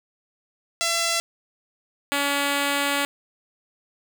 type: tone pair in turn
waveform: 5% pulse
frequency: 674 / 283.4 Hz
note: E5 / C#4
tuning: +38 / +38 cents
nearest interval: octave + minor third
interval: 1500 cents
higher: first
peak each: -10 dBFS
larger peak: neither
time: 0.81-1.2 / 2.12-3.05 s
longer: second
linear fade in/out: 0 ms
effects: none

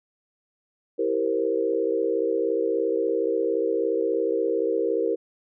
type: chord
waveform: sine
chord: C dominant seventh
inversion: first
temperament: equal with one note detuned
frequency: 328.3 / 392 / 466.2 / 523.3 Hz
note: E4 / G4 / Bb4 / C5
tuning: -7 / 0 / 0 / 0 cents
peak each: -29 / -27 / -24 / -30 dBFS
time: 0.98-5.16 s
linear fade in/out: 20 ms
effects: none

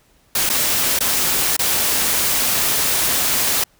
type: noise with dropouts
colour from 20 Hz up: white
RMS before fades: -18 dBFS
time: 0.35-3.64 s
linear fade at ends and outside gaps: 5 ms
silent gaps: 0.493-0.498 / 0.99-1.005 / 1.567-1.591 s
effects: pink hiss -57 dBFS RMS until 3.79 s

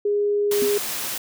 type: tone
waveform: sine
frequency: 411 Hz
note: G#4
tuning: 18 cents flat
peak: -18 dBFS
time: 0.05-0.78 s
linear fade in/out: 5 ms
type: high-pass noise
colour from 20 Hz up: white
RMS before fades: -28 dBFS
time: 0.51-1.18 s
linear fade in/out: 5 ms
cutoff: 140 Hz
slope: 12 dB/octave
type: tone with exponential decay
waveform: sine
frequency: 253.1 Hz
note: B3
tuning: 43 cents sharp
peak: -21 dBFS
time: 0.62-0.76 s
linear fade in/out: 1 ms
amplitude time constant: 30 ms
effects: none

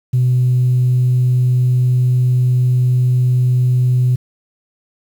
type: tone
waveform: sine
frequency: 125.5 Hz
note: B2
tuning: 28 cents sharp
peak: -9 dBFS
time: 0.13-4.16 s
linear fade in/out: 10 ms
effects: tanh soft clip ceiling -7 dBFS + 7-bit

